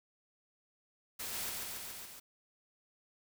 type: noise with echo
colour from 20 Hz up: white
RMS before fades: -41 dBFS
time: 1.19-1.5 s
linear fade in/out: 10 ms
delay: 140 ms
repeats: 5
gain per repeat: -2 dB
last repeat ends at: 2.2 s
effects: none